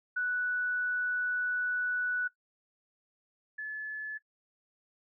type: tone pair in turn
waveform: sine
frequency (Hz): 1480 / 1724.1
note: F#6 / A6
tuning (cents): 0 / -36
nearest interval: minor third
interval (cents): 264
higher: second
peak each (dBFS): -28 / -34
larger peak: first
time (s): 0.16-2.28 / 3.58-4.18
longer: first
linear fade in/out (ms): 10
effects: noise-tail reverb RT60 0.1 s tail -17 dB re dry